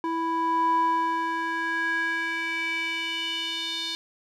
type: tone with band-pass filter sweep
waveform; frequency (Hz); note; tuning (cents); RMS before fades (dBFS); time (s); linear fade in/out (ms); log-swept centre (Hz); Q
square; 329.6; E4; 0; -27; 0.04-3.95; 0; 730 to 3900; 4.3
effects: none